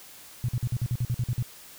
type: tone bursts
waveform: sine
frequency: 121.8 Hz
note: B2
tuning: 24 cents flat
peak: -23 dBFS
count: 11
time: 0.44-1.425 s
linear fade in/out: 0 ms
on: 45 ms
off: 49 ms
effects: white hiss -48 dBFS RMS until 1.78 s